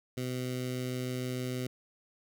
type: tone with notch filter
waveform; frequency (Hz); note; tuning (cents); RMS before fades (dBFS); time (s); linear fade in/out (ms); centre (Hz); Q
15% pulse; 126.6; B2; +43; -35; 0.17-1.67; 5; 1000; 0.79
effects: none